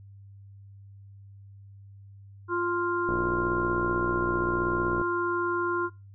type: harmonic tone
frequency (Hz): 349.2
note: F4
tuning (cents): 0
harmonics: 1 / 3 / 4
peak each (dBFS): -28 / -30 / -31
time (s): 2.48-5.9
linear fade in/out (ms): 50
type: click train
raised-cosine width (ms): 2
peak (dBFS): -19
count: 118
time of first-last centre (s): 3.09-5.014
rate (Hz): 60.8
effects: noise-tail reverb RT60 0.3 s tail -25 dB re dry + added 99 Hz sine -46 dBFS peak until 6.14 s